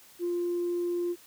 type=tone; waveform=sine; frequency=349.2 Hz; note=F4; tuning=in tune; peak=-26 dBFS; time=0.19-1.16 s; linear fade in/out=50 ms; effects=tanh soft clip ceiling -23 dBFS + white hiss -55 dBFS RMS until 1.26 s